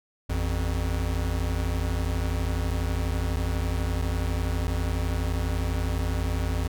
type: tone pair together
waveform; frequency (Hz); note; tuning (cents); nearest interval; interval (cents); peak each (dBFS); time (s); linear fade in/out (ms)
square; 54.16 / 86.2; A1 / F2; -27 / -22; minor sixth; 805; -28; 0.29-6.68; 10
effects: none